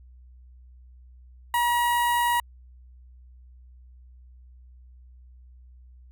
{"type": "tone with notch filter", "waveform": "sawtooth", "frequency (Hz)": 957, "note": "A#5", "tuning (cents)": 45, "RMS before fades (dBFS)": -23, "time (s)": [1.54, 2.4], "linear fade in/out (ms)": 2, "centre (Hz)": 5200, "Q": 0.67, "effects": ["added 62 Hz sine -47 dBFS peak until 6.11 s"]}